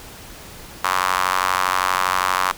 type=tone with high-pass filter; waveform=sawtooth; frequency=92.5 Hz; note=F#2; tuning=in tune; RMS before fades=-20 dBFS; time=0.84-2.52 s; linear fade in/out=5 ms; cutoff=1100 Hz; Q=3.5; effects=pink hiss -39 dBFS RMS until 2.57 s